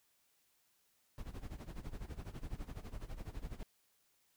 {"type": "noise with tremolo", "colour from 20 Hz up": "brown", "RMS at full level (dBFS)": -42, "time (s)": [1.18, 3.63], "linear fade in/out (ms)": 0, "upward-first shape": "sine", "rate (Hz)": 12, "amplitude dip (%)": 85, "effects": ["white hiss -75 dBFS RMS until 4.36 s"]}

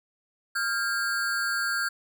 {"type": "ring-modulated tone", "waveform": "square", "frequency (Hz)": 1500, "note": "F#6", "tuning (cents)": 23, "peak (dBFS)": -23, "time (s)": [0.55, 1.89], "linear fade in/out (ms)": 10, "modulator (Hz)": 110, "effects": []}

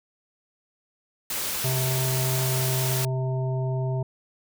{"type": "noise", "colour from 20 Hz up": "white", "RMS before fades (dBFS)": -29, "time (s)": [1.3, 3.05], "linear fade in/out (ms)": 2}
{"type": "harmonic tone", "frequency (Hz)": 130.1, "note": "C3", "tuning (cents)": -9, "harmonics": [1, 3, 5, 7], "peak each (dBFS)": [-24, -34, -35, -40], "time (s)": [1.64, 4.03], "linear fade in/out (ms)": 5}
{"effects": []}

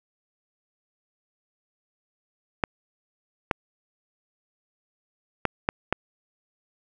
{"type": "clicks", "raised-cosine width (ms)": 0.5, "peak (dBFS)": -6, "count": 5, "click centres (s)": [2.638, 3.512, 5.453, 5.689, 5.926], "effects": []}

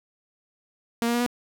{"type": "tone with pitch steps", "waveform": "sawtooth", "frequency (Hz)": [233.1, 236.5, 239.9, 243.4], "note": ["A#3", "A#3", "A#3", "B3"], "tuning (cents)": [0, 25, 50, -25], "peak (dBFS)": -18, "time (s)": [1.02, 1.264], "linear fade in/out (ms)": 0, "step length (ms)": 61, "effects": []}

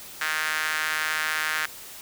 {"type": "tone with high-pass filter", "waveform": "sawtooth", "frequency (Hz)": 155.56, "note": "D#3", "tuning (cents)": 0, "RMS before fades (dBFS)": -27, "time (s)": [0.21, 1.66], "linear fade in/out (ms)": 5, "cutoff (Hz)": 1600, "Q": 2.9, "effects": ["white hiss -42 dBFS RMS until 2.01 s"]}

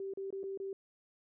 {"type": "tone with dropouts", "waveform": "sine", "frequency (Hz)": 389.2, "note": "G4", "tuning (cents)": -12, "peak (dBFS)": -37, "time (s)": [0, 0.73], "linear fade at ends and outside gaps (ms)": 2, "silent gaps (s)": [[0.137, 0.173], [0.305, 0.326], [0.432, 0.438], [0.575, 0.6]], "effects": []}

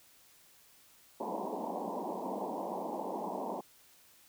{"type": "band-pass noise", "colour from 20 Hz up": "white", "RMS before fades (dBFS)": -38, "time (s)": [1.2, 3.61], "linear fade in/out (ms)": 5, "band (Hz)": [180, 1000], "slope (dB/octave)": 96, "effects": ["white hiss -62 dBFS RMS until 4.28 s"]}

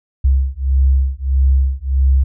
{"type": "beating tone pair", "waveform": "sine", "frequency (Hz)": [66.1, 67.7], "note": ["C2", "C#2"], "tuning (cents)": [18, -40], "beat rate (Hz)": 1.6, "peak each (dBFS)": -14, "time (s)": [0.24, 2.24], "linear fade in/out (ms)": 10, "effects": []}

